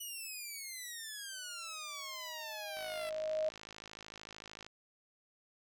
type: exponential sweep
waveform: 10% pulse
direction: down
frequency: 2960 to 660 Hz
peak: -34 dBFS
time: 0-3.1 s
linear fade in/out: 10 ms
type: tone with exponential growth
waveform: sine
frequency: 625 Hz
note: D#5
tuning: 8 cents sharp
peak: -30 dBFS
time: 1.32-3.49 s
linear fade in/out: 1 ms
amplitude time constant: 470 ms
type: click train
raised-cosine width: 0.2 ms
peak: -31 dBFS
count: 102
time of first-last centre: 2.77-4.665 s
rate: 53.3 Hz
effects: none